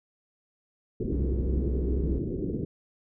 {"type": "low-pass noise", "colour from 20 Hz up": "white", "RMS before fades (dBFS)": -31, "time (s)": [1, 2.65], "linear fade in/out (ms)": 5, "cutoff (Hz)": 420, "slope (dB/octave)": 48}
{"type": "tone with vibrato", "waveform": "triangle", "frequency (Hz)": 64.8, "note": "C2", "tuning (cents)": -16, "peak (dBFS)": -24, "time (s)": [1.12, 2.19], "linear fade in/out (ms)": 5, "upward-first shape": "square", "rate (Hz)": 2.7, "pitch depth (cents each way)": 8}
{"effects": []}